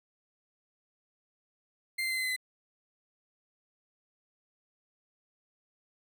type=tone with pitch steps; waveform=35% pulse; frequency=2093 / 2079 / 2064 / 2050 / 2036 / 2022 Hz; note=C7 / C7 / C7 / C7 / C7 / B6; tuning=0 / -12 / -24 / -36 / -48 / +40 cents; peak=-28 dBFS; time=1.98-2.364 s; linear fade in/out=10 ms; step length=64 ms; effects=none